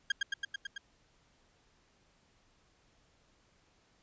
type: tone with echo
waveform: 30% pulse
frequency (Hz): 1616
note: G#6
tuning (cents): -48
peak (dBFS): -24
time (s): 0.1-0.12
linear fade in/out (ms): 5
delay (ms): 110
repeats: 6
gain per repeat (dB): -2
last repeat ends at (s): 0.78
effects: pink hiss -69 dBFS RMS until 4.02 s + resampled to 16000 Hz